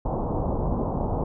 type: low-pass noise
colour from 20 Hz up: pink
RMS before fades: -26 dBFS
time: 0.05-1.24 s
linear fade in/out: 5 ms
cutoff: 990 Hz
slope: 48 dB/octave
effects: none